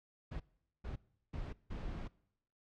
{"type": "noise bursts at uneven times", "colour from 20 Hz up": "brown", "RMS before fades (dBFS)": -42, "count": 4, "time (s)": [[0.31, 0.4], [0.84, 0.96], [1.33, 1.53], [1.7, 2.08]], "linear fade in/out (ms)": 10, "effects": ["noise-tail reverb RT60 0.8 s tail -23 dB re dry", "low-pass 4000 Hz 12 dB/octave"]}